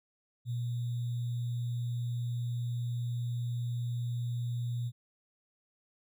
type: tone with sample-and-hold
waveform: sine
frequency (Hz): 120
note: B2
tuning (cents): -49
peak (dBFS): -31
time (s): 0.45-4.92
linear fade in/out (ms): 50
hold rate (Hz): 3675
effects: none